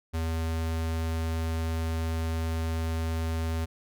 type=tone; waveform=square; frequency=81.4 Hz; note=E2; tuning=21 cents flat; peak=-28 dBFS; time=0.13-3.66 s; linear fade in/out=20 ms; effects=none